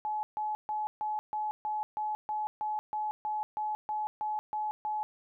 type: tone bursts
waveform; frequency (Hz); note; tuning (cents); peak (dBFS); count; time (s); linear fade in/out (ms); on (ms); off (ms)
sine; 852; G#5; +44; -30; 16; 0.05-5.03; 0; 180; 140
effects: none